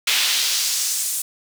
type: noise with high-pass filter sweep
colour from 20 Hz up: brown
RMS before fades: -21 dBFS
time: 0.07-1.22 s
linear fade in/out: 5 ms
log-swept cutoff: 2800 to 8900 Hz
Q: 1.4
effects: none